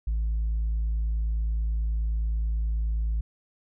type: tone with tanh clipping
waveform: triangle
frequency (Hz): 54.7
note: A1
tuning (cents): -9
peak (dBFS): -24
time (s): 0.07-3.21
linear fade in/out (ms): 5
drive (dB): 6
effects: none